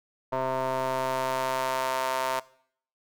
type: ring-modulated tone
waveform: sawtooth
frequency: 130.81 Hz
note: C3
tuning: in tune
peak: -19 dBFS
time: 0.32-2.4 s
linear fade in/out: 10 ms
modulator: 785 Hz
effects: noise-tail reverb RT60 0.6 s tail -20 dB re dry